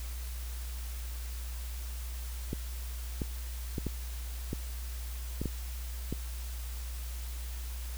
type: clicks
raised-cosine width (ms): 3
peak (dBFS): -20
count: 8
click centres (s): 2.531 / 3.218 / 3.782 / 3.867 / 4.531 / 5.416 / 5.457 / 6.126
effects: added 60 Hz sine -36 dBFS peak until 7.97 s + white hiss -48 dBFS RMS until 7.97 s